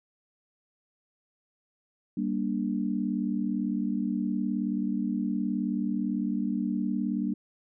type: chord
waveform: sine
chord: G minor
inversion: none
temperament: just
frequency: 196 / 235.2 / 294 Hz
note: G3 / Bb3 / D4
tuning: 0 / +16 / +2 cents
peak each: -30 / -30 / -32 dBFS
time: 2.17-7.34 s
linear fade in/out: 5 ms
effects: none